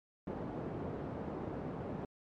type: band-pass noise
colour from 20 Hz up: pink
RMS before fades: -41 dBFS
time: 0.27-2.05 s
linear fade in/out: 2 ms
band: 120 to 680 Hz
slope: 12 dB/octave
effects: MP3 64 kbps